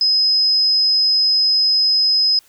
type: tone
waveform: sine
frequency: 5070 Hz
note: D#8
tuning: 32 cents sharp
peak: -12 dBFS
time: 0.01-2.39 s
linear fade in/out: 2 ms
effects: white hiss -53 dBFS RMS until 2.48 s